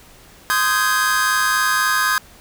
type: chord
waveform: 45% pulse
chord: Ab major seventh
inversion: first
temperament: just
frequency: 1038.3 / 1245.9 / 1557.4 / 1661.2 Hz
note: C6 / Eb6 / G6 / Ab6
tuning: -14 / +2 / -12 / 0 cents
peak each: -23 / -21 / -21 / -21 dBFS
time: 0.5-2.18 s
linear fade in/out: 0 ms
effects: pink hiss -46 dBFS RMS until 2.4 s